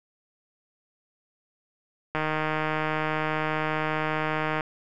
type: click train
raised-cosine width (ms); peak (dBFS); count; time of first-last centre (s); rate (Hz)
0.5; -12; 382; 2.15-4.608; 155
effects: none